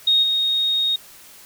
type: tone with level steps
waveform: sine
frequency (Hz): 3729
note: A#7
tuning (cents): 0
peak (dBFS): -13 / -17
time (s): 0.07-0.96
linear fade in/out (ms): 5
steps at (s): 0.22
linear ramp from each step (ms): 20
effects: white hiss -45 dBFS RMS until 1.45 s